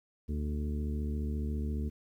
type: harmonic tone with a mistuned harmonic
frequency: 74.5 Hz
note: D2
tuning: 25 cents sharp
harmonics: 1 / 2 / 3 / 4 / 5 / 6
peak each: -32 / -43 / -38 / -46 / -48 / -49 dBFS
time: 0.28-1.9 s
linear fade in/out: 20 ms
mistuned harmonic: 6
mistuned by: -26 cents
effects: 11-bit